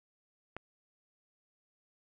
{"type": "click", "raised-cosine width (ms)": 0.5, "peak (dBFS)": -25, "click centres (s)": 0.566, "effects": []}